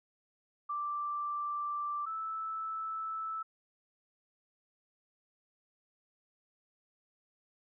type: tone pair in turn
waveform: sine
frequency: 1174.7 / 1313 Hz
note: D6 / E6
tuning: 0 / -7 cents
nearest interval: major second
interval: 193 cents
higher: second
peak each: -33 / -35 dBFS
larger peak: first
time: 0.69-2.06 / 2.06-3.43 s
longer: neither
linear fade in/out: 10 ms
effects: none